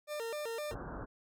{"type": "tone with vibrato", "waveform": "40% pulse", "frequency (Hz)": 523.3, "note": "C5", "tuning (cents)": 0, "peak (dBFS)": -36, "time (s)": [0.07, 0.75], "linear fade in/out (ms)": 50, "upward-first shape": "square", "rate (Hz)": 3.9, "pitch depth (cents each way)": 230}
{"type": "low-pass noise", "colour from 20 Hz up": "pink", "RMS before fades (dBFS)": -43, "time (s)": [0.7, 1.06], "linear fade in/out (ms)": 20, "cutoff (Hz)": 1600, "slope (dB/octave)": 96}
{"effects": []}